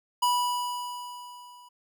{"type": "tone with level ramp", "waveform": "square", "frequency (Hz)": 980, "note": "B5", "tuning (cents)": -14, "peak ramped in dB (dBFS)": [-21, -50], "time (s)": [0.22, 1.69], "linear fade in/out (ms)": 10, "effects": []}